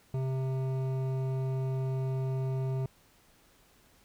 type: tone with hard clipping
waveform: sine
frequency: 131.8 Hz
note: C3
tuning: 13 cents sharp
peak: -31 dBFS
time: 0.14-2.86 s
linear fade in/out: 2 ms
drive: 12 dB
effects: pink hiss -63 dBFS RMS until 4.04 s